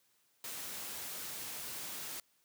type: noise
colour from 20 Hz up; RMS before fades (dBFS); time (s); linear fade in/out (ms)
white; -43; 0.44-2.2; 2
effects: white hiss -73 dBFS RMS until 2.44 s + high-pass 80 Hz 12 dB/octave